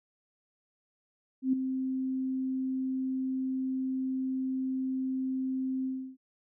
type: tone with ADSR envelope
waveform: sine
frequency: 261.6 Hz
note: C4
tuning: in tune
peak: -21 dBFS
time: 1.42-6.17 s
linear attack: 110 ms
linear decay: 6 ms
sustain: -8 dB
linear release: 320 ms
effects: none